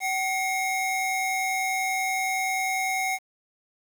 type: tone pair together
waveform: square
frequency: 760.1 / 2150 Hz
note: F#5 / C7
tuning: +46 / +47 cents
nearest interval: octave + tritone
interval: 1801 cents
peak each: -28 dBFS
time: 0-3.19 s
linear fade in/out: 50 ms
effects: 8-bit